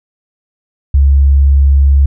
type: tone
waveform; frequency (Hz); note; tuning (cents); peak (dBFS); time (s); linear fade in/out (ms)
sine; 69.3; C#2; 0; -4; 0.94-2.06; 5
effects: none